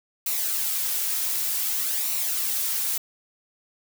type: noise with flanger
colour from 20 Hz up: blue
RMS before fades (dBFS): -26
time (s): 0.26-2.98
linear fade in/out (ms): 5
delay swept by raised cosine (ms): 0.6 to 3.5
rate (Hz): 0.54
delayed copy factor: -0.5
effects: none